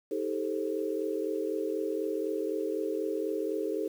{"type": "chord", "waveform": "sine", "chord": "A half-diminished seventh", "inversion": "second", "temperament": "just", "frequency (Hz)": [316.8, 396, 440, 528], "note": ["Eb4", "G4", "A4", "C5"], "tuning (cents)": [31, 18, 0, 16], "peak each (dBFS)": [-35, -34, -33, -38], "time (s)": [0.11, 3.88], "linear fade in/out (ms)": 5, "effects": ["9-bit"]}